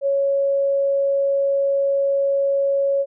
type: tone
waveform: sine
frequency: 554.4 Hz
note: C#5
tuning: in tune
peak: -16 dBFS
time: 0.01-3.06 s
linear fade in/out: 50 ms
effects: none